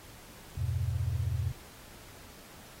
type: chord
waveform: sine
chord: E minor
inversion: none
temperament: equal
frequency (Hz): 82.41 / 98 / 123.47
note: E2 / G2 / B2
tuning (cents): 0 / 0 / 0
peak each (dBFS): -33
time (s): 0.57-1.52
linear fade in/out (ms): 10
effects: pink hiss -52 dBFS RMS until 2.8 s + AAC 48 kbps